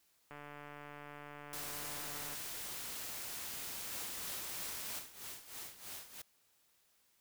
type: click train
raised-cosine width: 0.5 ms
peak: -35 dBFS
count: 297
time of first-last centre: 0.31-2.337 s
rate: 146 Hz
type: noise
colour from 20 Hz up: white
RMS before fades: -44 dBFS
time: 1.53-4.99 s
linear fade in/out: 2 ms
type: noise with tremolo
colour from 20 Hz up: white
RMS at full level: -46 dBFS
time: 3.91-6.22 s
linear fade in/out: 5 ms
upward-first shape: sine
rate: 3.1 Hz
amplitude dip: 75%
effects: white hiss -73 dBFS RMS until 7.2 s